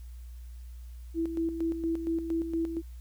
sine tone with tremolo, 329.6 Hz, E4, in tune, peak -26 dBFS, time 1.14-2.82 s, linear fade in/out 50 ms, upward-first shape square, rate 4.3 Hz, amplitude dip 55%, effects added 60 Hz sine -41 dBFS peak until 3 s + white hiss -64 dBFS RMS until 3 s

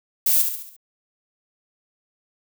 violet noise with echo, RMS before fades -18 dBFS, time 0.26-0.42 s, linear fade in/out 5 ms, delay 69 ms, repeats 5, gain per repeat -6 dB, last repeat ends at 0.765 s, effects none

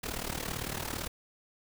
pink noise with amplitude modulation, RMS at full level -33 dBFS, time 0.03-1.08 s, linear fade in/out 10 ms, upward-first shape sine, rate 37.8 Hz, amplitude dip 80%, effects none

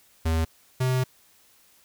square tone pair in turn, 81 / 128.58 Hz, E2 / C3, -30 / -30 cents, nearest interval minor sixth, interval 800 cents, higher second, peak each -22 dBFS, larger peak neither, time 0.25-0.45 / 0.8-1.04 s, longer second, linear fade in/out 10 ms, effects white hiss -59 dBFS RMS until 1.84 s

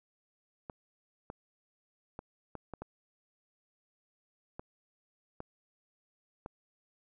clicks, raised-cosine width 1 ms, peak -27 dBFS, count 9, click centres 0.698 / 1.301 / 2.191 / 2.553 / 2.737 / 2.82 / 4.595 / 5.404 / 6.461 s, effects none

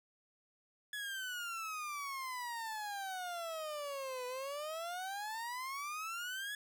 30% pulse exponential two-way sweep, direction down then up, 1704 to 493.9 to 1704 Hz, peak -37 dBFS, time 0.93-6.55 s, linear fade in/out 2 ms, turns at 4.26 s, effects none

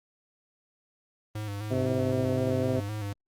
square tone with vibrato, 103.83 Hz, G#2, in tune, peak -32 dBFS, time 1.35-3.13 s, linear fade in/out 5 ms, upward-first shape square, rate 3.9 Hz, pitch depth 48 cents each way
harmonic tone, 129.3 Hz, C3, 20 cents flat, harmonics 1 / 2 / 3 / 4 / 5, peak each -32 / -30 / -33 / -31 / -34 dBFS, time 1.7-2.81 s, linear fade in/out 20 ms
effects Opus 24 kbps

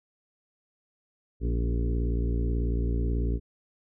harmonic tone with a mistuned harmonic, 58.27 Hz, A#1, in tune, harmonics 1 / 2 / 3 / 4 / 5 / 6 / 7 / 8, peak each -25 / -33 / -38 / -39 / -37 / -42 / -39 / -46 dBFS, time 1.4-3.4 s, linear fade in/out 50 ms, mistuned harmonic 5, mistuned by -31 cents, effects none

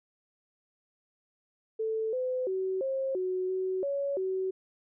sine tone with pitch steps, 441.7 / 509 / 377.9 / 534 / 369.8 / 374.8 / 560 / 377.4 Hz, A4 / C5 / F#4 / C5 / F#4 / F#4 / C#5 / F#4, +7 / -48 / +37 / +35 / -1 / +22 / +18 / +34 cents, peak -28 dBFS, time 1.79-4.51 s, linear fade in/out 10 ms, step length 340 ms, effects none

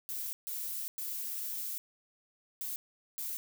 violet noise bursts at uneven times, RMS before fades -38 dBFS, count 5, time 0.09-0.33 / 0.47-0.88 / 0.98-1.78 / 2.61-2.76 / 3.18-3.37 s, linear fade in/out 0 ms, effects none

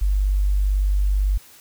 sine tone, 49 Hz, G1, in tune, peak -16 dBFS, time 0.01-1.38 s, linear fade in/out 10 ms, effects white hiss -48 dBFS RMS until 1.6 s

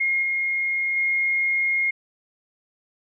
sine tone with level steps, 2143 Hz, C7, 41 cents sharp, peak -19 / -21 / -19 dBFS, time 0-1.91 s, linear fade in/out 10 ms, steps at 0.22 / 0.96 s, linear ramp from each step 10 ms, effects none

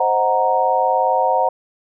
sine chord, C half-diminished seventh, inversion none, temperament equal, 523.3 / 622.3 / 740 / 932.3 Hz, C5 / Eb5 / Gb5 / Bb5, 0 / 0 / 0 / 0 cents, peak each -20 / -23 / -18 / -18 dBFS, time 0-1.49 s, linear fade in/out 5 ms, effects none

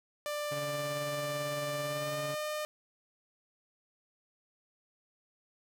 sawtooth tone with pitch glide, 592 to 606.5 Hz, D5 to D#5, +14 to -44 cents, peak -30 dBFS, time 0.26-2.65 s, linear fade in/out 0 ms, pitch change +42 cents, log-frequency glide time 1.83-2.17 s
sawtooth tone with tremolo, 142.3 Hz, C#3, 46 cents sharp, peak -34 dBFS, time 0.51-2.35 s, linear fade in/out 10 ms, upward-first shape triangle, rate 18 Hz, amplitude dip 45%
effects none

